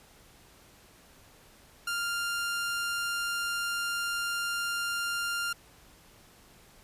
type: tone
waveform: sawtooth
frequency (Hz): 1396.9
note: F6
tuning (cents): 0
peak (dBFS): -26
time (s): 1.87-5.53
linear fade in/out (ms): 5
effects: pink hiss -57 dBFS RMS until 6.83 s + resampled to 32000 Hz